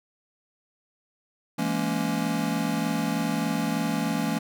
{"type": "chord", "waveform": "square", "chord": "A# half-diminished seventh", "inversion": "second", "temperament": "just", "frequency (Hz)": [167.82, 209.8, 233.1, 279.7], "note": ["E3", "G#3", "A#3", "C#4"], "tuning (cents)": [31, 18, 0, 16], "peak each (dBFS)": -31, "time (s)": [1.58, 4.39], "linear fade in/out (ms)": 10, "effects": []}